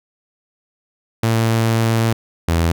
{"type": "tone pair in turn", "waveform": "sawtooth", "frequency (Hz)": [113.5, 83.45], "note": ["A#2", "E2"], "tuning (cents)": [-46, 22], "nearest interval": "perfect fourth", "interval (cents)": 532, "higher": "first", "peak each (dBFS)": -10, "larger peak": "neither", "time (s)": [[1.23, 2.13], [2.48, 2.72]], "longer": "first", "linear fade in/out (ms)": 5, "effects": []}